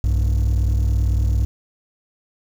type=tone pair together; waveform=triangle; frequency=61.74 / 99.66 Hz; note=B1 / G2; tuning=0 / +29 cents; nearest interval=minor sixth; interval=829 cents; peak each=-13 / -17 dBFS; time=0.04-1.45 s; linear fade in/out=0 ms; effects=tanh soft clip ceiling -11 dBFS + 7-bit